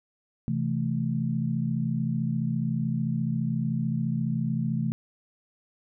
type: chord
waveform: sine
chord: A minor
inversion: first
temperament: equal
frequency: 130.81 / 164.81 / 220 Hz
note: C3 / E3 / A3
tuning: 0 / 0 / 0 cents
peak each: -29 dBFS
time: 0.48-4.92 s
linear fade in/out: 0 ms
effects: none